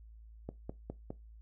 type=click train; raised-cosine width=2 ms; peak=-26 dBFS; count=4; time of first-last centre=0.49-1.105 s; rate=4.88 Hz; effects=noise-tail reverb RT60 0.2 s tail -19 dB re dry + added 55 Hz sine -51 dBFS peak until 1.41 s